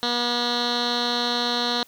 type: tone with low-pass filter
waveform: 10% pulse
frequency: 240.9 Hz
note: B3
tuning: 43 cents flat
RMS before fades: -24 dBFS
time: 0.03-1.83 s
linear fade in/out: 0 ms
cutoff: 4200 Hz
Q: 8.3
effects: white hiss -55 dBFS RMS until 1.87 s